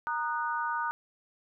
sine chord, D# minor, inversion second, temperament equal with one note detuned, 932.3 / 1228.8 / 1480 Hz, A#5 / D#6 / F#6, 0 / -22 / 0 cents, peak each -32 / -34 / -34 dBFS, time 0.07-0.91 s, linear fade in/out 0 ms, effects none

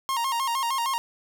45% pulse tone with vibrato, 1000 Hz, B5, 21 cents sharp, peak -24 dBFS, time 0.09-0.98 s, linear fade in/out 0 ms, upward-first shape square, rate 6.5 Hz, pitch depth 120 cents each way, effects none

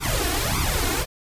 pink noise with flanger, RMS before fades -23 dBFS, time 0-1.06 s, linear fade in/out 50 ms, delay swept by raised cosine 0.83 to 2.83 ms, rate 1.7 Hz, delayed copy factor +0.95, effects resampled to 32000 Hz

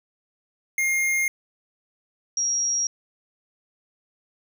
square / sine tone pair in turn, 2127 / 5655 Hz, C7 / F8, +28 / +21 cents, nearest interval octave + perfect fourth, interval 1693 cents, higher second, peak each -21 / -21 dBFS, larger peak neither, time 0.78-1.28 / 2.37-2.87 s, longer neither, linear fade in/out 2 ms, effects none

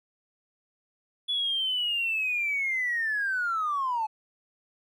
triangle linear sweep, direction down, 3432 to 849 Hz, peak -22 dBFS, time 1.28-4.07 s, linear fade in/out 20 ms, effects tanh soft clip ceiling -23 dBFS

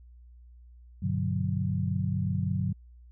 sine chord, G major seventh, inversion none, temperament equal, 98 / 123.47 / 146.83 / 185 Hz, G2 / B2 / D3 / F#3, 0 / 0 / 0 / 0 cents, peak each -30 / -34 / -32 / -31 dBFS, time 1.02-2.73 s, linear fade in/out 10 ms, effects added 60 Hz sine -49 dBFS peak until 3.11 s

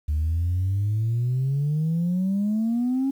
sine exponential sweep, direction up, 73.5 to 275 Hz, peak -19 dBFS, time 0.08-3.11 s, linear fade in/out 10 ms, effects tanh soft clip ceiling -18 dBFS + 9-bit

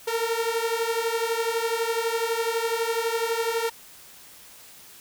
sawtooth beating tone pair, 452.6 / 464.6 Hz, A4 / A#4, +49 / -6 cents, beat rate 12 Hz, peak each -23 dBFS, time 0.07-3.7 s, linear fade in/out 10 ms, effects white hiss -48 dBFS RMS until 5 s

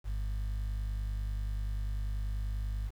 sine tone pair together, 50.25 / 100.5 Hz, G1 / G2, +44 / +44 cents, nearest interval octave, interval 1200 cents, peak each -30 / -38 dBFS, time 0.04-2.91 s, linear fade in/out 50 ms, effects tanh soft clip ceiling -29 dBFS + 9-bit

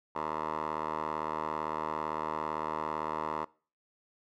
10% pulse tone with band-pass filter, 77.78 Hz, D#2, in tune, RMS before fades -35 dBFS, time 0.15-3.45 s, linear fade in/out 10 ms, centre 890 Hz, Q 4.7, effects noise-tail reverb RT60 0.4 s tail -23 dB re dry

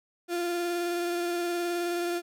35% pulse tone with vibrato, 347.6 Hz, F4, 8 cents flat, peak -26 dBFS, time 0.28-2.22 s, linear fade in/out 50 ms, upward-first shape sine, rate 19 Hz, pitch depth 18 cents each way, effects none

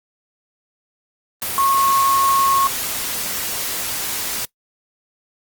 sine tone in noise, 1092 Hz, C#6, 26 cents flat, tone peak -14 dBFS, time 1.58-2.67 s, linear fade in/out 0 ms, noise white, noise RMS -24 dBFS, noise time 1.42-4.45 s, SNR +7 dB, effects noise-tail reverb RT60 0.1 s tail -21 dB re dry + Opus 32 kbps

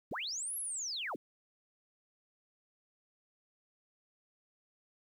sine linear two-way sweep, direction up then down, 56.5 to 11450 to 154.8 Hz, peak -36 dBFS, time 0.11-1.16 s, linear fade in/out 5 ms, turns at 0.57 s, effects 11-bit

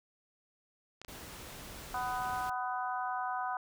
clicks, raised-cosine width 0.2 ms, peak -29 dBFS, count 2, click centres 1.016 / 1.048 s
pink noise, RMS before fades -47 dBFS, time 1.08-2.5 s, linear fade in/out 5 ms
harmonic tone, 249.5 Hz, B3, 18 cents sharp, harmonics 3 / 4 / 5 / 6, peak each -36 / -38 / -40 / -42 dBFS, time 1.94-3.57 s, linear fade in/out 2 ms
effects none

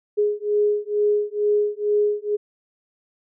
sine beating tone pair, 415.3 / 417.5 Hz, G#4 / G#4, 0 / +9 cents, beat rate 2.2 Hz, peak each -21 dBFS, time 0.17-2.37 s, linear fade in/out 20 ms, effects none

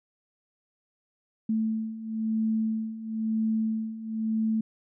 sine beating tone pair, 220 / 221 Hz, A3 / A3, 0 / +8 cents, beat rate 1 Hz, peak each -31 / -27 dBFS, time 1.49-4.61 s, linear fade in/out 5 ms, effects none

